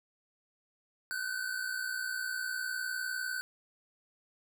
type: tone pair together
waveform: square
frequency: 1480 / 1539.9 Hz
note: F#6 / G6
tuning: 0 / -31 cents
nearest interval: minor second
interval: 69 cents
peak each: -38 / -37 dBFS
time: 1.11-3.41 s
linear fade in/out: 0 ms
effects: none